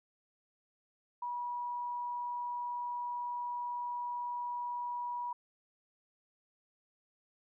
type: tone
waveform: sine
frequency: 969 Hz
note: B5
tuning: 33 cents flat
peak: -35 dBFS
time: 1.22-5.33 s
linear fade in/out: 5 ms
effects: none